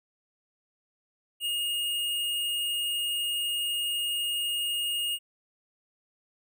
square tone, 2852 Hz, F7, 36 cents sharp, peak -28 dBFS, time 1.4-5.19 s, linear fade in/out 50 ms, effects none

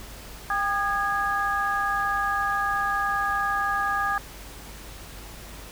sine tone cluster, 797 / 1220 / 1655 Hz, G5 / D#6 / G#6, +28 / -34 / -6 cents, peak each -28 / -26 / -27 dBFS, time 0.5-4.18 s, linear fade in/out 2 ms, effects added 50 Hz sine -43 dBFS peak until 5.71 s + pink hiss -43 dBFS RMS until 5.71 s

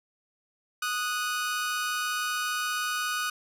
sawtooth tone pair together, 1241 / 1475.8 Hz, D#6 / F#6, -5 / -5 cents, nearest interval minor third, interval 300 cents, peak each -27 dBFS, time 0.82-3.3 s, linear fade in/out 5 ms, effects resampled to 32000 Hz

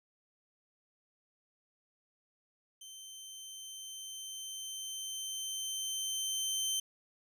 20% pulse tone with level ramp, 3102 Hz, G7, 19 cents flat, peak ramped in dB -43 to -26 dBFS, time 2.81-6.8 s, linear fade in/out 5 ms, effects none

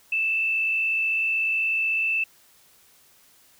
sine tone with frequency modulation, 2645 Hz, E7, 5 cents sharp, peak -21 dBFS, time 0.12-2.24 s, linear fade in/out 5 ms, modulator 56.2 Hz, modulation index 0.69, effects white hiss -57 dBFS RMS until 3.59 s

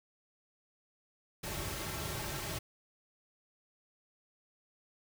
pink noise with comb filter, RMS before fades -39 dBFS, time 1.43-2.59 s, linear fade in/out 10 ms, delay 4.1 ms, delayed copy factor -0.65, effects none

